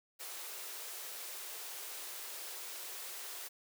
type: high-pass noise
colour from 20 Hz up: white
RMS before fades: -45 dBFS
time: 0.19-3.49 s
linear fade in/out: 20 ms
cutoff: 340 Hz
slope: 96 dB/octave
effects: none